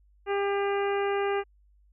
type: harmonic tone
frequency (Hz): 400.1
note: G4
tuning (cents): +35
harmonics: 1 / 2 / 3 / 4 / 5 / 6 / 7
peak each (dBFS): -26 / -32 / -36 / -38 / -40 / -42 / -43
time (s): 0.26-1.44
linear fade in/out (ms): 50
effects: added 50 Hz sine -58 dBFS peak until 1.92 s